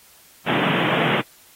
pink band-pass noise, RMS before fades -21 dBFS, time 0.46-1.22 s, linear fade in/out 20 ms, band 130 to 3400 Hz, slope 96 dB/octave, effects white hiss -51 dBFS RMS until 1.55 s + AAC 48 kbps

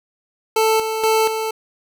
25% pulse tone with tremolo, 441.1 Hz, A4, 4 cents sharp, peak -10 dBFS, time 0.56-1.51 s, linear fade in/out 5 ms, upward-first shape square, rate 2.1 Hz, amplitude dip 55%, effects none

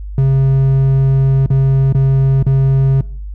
triangle tone with dropouts, 134.7 Hz, C#3, 49 cents flat, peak -6 dBFS, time 0.18-3.01 s, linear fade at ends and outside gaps 2 ms, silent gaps 1.462-1.503 / 1.926-1.948 / 2.427-2.465 s, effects noise-tail reverb RT60 0.5 s tail -20 dB re dry + added 50 Hz sine -23 dBFS peak until 3.34 s

